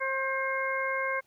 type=harmonic tone with a mistuned harmonic; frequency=534 Hz; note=C5; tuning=35 cents sharp; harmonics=1 / 2 / 3 / 4; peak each=-33 / -33 / -33 / -33 dBFS; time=0-1.21 s; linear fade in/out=20 ms; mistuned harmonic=3; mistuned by=-18 cents; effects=pink hiss -68 dBFS RMS until 1.26 s + high-pass 100 Hz 12 dB/octave